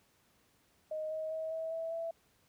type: tone with pitch steps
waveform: sine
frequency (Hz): 622.3 / 630.3 / 638.3 / 646.5 / 654.7 / 663.1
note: D#5 / D#5 / D#5 / E5 / E5 / E5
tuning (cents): 0 / +22 / +44 / -34 / -12 / +10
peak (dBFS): -35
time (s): 0.91-2.11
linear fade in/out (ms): 5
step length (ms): 200
effects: pink hiss -70 dBFS RMS until 2.48 s + high-pass 60 Hz 12 dB/octave